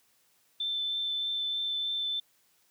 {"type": "tone with vibrato", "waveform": "sine", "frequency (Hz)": 3539, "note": "A7", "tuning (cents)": 9, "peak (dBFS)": -29, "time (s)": [0.6, 2.2], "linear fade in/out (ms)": 5, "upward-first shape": "triangle", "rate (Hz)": 3.2, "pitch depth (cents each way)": 9, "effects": ["white hiss -68 dBFS RMS until 2.7 s", "high-pass 80 Hz 12 dB/octave"]}